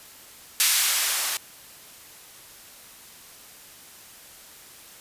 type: noise with band-pass filter sweep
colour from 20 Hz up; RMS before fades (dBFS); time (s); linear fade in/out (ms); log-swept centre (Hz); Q
violet; -23; 0.6-1.37; 0; 1900 to 660; 0.7
effects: white hiss -47 dBFS RMS until 5 s + resampled to 32000 Hz